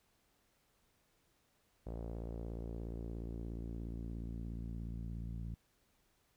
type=tone with low-pass filter sweep; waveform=sawtooth; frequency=57 Hz; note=A#1; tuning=38 cents flat; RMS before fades=-43 dBFS; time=1.86-5.55 s; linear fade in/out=10 ms; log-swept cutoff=600 to 170 Hz; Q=1.6; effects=pink hiss -75 dBFS RMS until 6.36 s